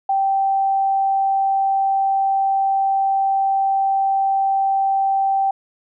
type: tone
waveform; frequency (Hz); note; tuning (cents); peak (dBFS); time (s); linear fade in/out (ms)
sine; 780; G5; -9; -15; 0.09-5.51; 5
effects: none